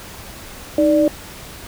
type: tone pair together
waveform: sine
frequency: 311.1 / 587.3 Hz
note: D#4 / D5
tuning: 0 / 0 cents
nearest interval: major seventh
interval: 1100 cents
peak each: -14 dBFS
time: 0.78-1.08 s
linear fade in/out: 2 ms
effects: pink hiss -36 dBFS RMS until 1.67 s